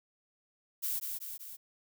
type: noise with echo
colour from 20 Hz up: violet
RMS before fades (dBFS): -34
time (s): 0.82-1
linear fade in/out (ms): 20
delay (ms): 190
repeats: 3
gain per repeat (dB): -4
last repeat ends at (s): 1.57
effects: none